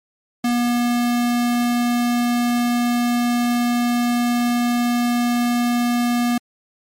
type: tone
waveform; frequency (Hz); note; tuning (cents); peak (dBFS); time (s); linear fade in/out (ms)
square; 240.7; B3; -44; -17; 0.44-6.38; 5
effects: MP3 64 kbps